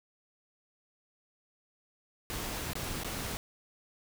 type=noise with dropouts; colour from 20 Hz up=pink; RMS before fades=-37 dBFS; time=2.3-3.37 s; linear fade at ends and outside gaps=0 ms; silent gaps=2.733-2.754 / 3.035-3.046 s; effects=none